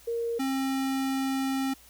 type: tone pair in turn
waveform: sine / square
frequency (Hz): 465.9 / 267.7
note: A#4 / C4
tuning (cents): -1 / +40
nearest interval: minor seventh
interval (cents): 959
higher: first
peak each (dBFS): -27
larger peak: neither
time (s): 0.07-0.39 / 0.39-1.74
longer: second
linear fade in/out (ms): 10
effects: added 60 Hz sine -60 dBFS peak until 1.89 s + white hiss -55 dBFS RMS until 1.89 s